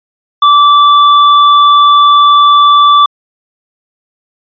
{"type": "tone", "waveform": "square", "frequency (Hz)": 1163, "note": "D6", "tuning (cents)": -17, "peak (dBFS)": -3, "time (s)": [0.42, 3.06], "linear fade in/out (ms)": 5, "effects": ["resampled to 11025 Hz"]}